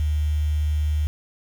sine tone with quantisation, 75.4 Hz, D2, 46 cents sharp, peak -19 dBFS, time 0-1.07 s, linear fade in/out 0 ms, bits 7, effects none

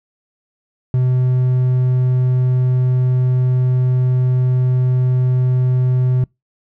triangle tone, 127 Hz, B2, 49 cents sharp, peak -10 dBFS, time 0.94-6.24 s, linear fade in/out 2 ms, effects noise-tail reverb RT60 0.2 s tail -26 dB re dry

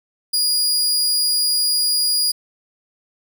sawtooth tone, 4874 Hz, D#8, 37 cents flat, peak -13 dBFS, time 0.33-2.32 s, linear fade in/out 10 ms, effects none

